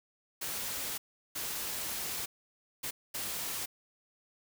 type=noise bursts at uneven times; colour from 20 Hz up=white; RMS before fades=-37 dBFS; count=4; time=0.41-0.98 / 1.35-2.26 / 2.83-2.91 / 3.14-3.66 s; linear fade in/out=10 ms; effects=none